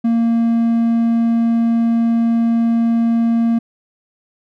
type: tone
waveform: triangle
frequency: 230.9 Hz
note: A#3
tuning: 16 cents flat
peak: -10 dBFS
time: 0.04-3.59 s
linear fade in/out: 10 ms
effects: none